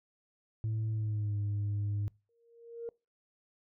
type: tone with pitch glide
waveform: sine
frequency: 110 to 102.63 Hz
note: A2 to G#2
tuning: 0 to -20 cents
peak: -28 dBFS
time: 0.64-2.08 s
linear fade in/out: 0 ms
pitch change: -120 cents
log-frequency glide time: 0.91-1.37 s
type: tone with exponential growth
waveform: sine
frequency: 466.2 Hz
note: A#4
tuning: in tune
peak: -34 dBFS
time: 2.29-2.89 s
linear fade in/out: 1 ms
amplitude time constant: 130 ms
effects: noise-tail reverb RT60 0.3 s tail -26 dB re dry + tanh soft clip ceiling -29 dBFS